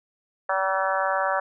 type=harmonic tone with a mistuned harmonic; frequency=191.5 Hz; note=G3; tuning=40 cents flat; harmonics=3 / 4 / 5 / 6 / 7 / 8 / 9; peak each=-27 / -28 / -29 / -30 / -30 / -31 / -32 dBFS; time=0.49-1.4 s; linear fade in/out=5 ms; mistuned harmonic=8; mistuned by=-18 cents; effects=none